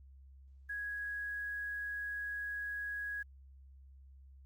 sine tone with quantisation, 1661.2 Hz, G#6, in tune, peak -37 dBFS, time 0.69-3.23 s, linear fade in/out 10 ms, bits 11, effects added 67 Hz sine -54 dBFS peak until 4.45 s + Opus 48 kbps

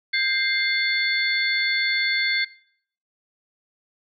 sine tone cluster, 1589 / 2094 / 3498 / 4393 Hz, G6 / C7 / A7 / C#8, +23 / +1 / -11 / -16 cents, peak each -27 / -22 / -29 / -26 dBFS, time 0.13-2.45 s, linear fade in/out 10 ms, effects noise-tail reverb RT60 0.6 s tail -21 dB re dry

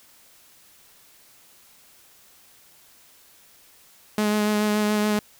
sawtooth tone with vibrato, 210.6 Hz, G#3, 24 cents sharp, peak -16 dBFS, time 4.18-5.19 s, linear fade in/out 2 ms, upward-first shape sine, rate 7 Hz, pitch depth 16 cents each way, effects white hiss -54 dBFS RMS until 5.39 s

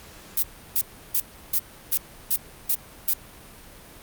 violet noise bursts, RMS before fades -21 dBFS, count 8, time 0.37-3.136 s, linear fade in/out 5 ms, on 57 ms, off 330 ms, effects pink hiss -46 dBFS RMS until 4.02 s + Opus 48 kbps

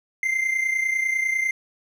triangle tone pair together, 2084 / 2114 Hz, C7 / C7, -7 / +17 cents, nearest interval unison, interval 24 cents, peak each -20 / -26 dBFS, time 0.23-1.51 s, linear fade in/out 2 ms, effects none

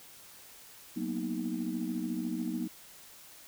sine chord, B major seventh, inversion second, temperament equal with one note detuned, 185 / 233.1 / 246.9 / 313.5 Hz, F#3 / A#3 / B3 / D#4, 0 / 0 / 0 / +13 cents, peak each -38 / -36 / -37 / -36 dBFS, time 0.96-2.68 s, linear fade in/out 10 ms, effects tanh soft clip ceiling -23 dBFS + white hiss -53 dBFS RMS until 3.47 s

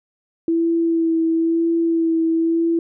sine tone with vibrato, 330 Hz, E4, 2 cents sharp, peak -15 dBFS, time 0.48-2.79 s, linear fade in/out 2 ms, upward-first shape sine, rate 1 Hz, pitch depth 20 cents each way, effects none

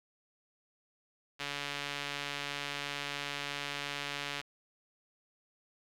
sawtooth tone with band-pass filter, 143 Hz, D3, 46 cents flat, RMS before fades -39 dBFS, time 1.39-4.42 s, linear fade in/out 20 ms, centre 2900 Hz, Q 1.2, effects 10-bit

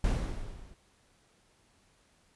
brown noise with level ramp, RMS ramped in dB -25 to -52 dBFS, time 0.04-0.74 s, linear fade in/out 2 ms, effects pink hiss -67 dBFS RMS until 2.35 s + resampled to 24000 Hz

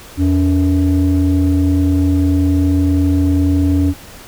sine tone pair together, 84.17 / 283.1 Hz, E2 / C#4, +37 / +37 cents, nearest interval octave + major sixth, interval 2100 cents, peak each -11 dBFS, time 0.17-3.94 s, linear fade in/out 50 ms, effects tanh soft clip ceiling -7 dBFS + pink hiss -37 dBFS RMS until 4.27 s

